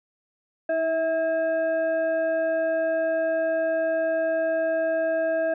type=tone with frequency modulation; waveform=sine; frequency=650 Hz; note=E5; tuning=24 cents flat; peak=-21 dBFS; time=0.69-5.54 s; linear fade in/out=5 ms; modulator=971 Hz; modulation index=0.55; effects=none